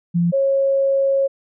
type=tone pair in turn; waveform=sine; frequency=172 / 546.1 Hz; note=F3 / C#5; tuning=-26 / -26 cents; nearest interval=octave + minor sixth; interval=2000 cents; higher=second; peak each=-14 dBFS; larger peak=neither; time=0.14-0.32 / 0.32-1.28 s; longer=second; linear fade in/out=20 ms; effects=none